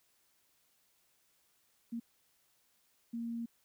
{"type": "tone bursts at uneven times", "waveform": "sine", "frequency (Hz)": 232.7, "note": "A#3", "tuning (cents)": -3, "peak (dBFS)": -36, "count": 2, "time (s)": [[1.92, 2], [3.13, 3.46]], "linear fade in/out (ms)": 10, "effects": ["white hiss -73 dBFS RMS until 3.64 s"]}